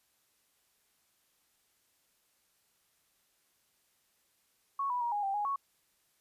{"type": "tone with pitch steps", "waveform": "sine", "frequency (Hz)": [1107, 983, 949, 825, 785, 828, 1109], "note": ["C#6", "B5", "A#5", "G#5", "G5", "G#5", "C#6"], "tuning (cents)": [-3, -8, 31, -12, 2, -5, 0], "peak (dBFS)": -30, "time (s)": [4.79, 5.56], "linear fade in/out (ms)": 5, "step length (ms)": 110, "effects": ["white hiss -73 dBFS RMS until 6.2 s", "resampled to 32000 Hz"]}